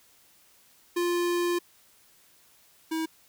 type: tone pair in turn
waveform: square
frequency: 349.2 / 321.5 Hz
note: F4 / E4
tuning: 0 / -43 cents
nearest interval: minor second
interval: 143 cents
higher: first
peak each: -25 / -28 dBFS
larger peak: first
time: 0.96-1.59 / 2.91-3.06 s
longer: first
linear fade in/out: 10 ms
effects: white hiss -60 dBFS RMS until 3.28 s